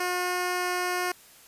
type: tone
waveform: 10% pulse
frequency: 359.8 Hz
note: F#4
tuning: 48 cents flat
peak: -18 dBFS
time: 0-1.12 s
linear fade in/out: 5 ms
effects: white hiss -53 dBFS RMS until 1.47 s + resampled to 32000 Hz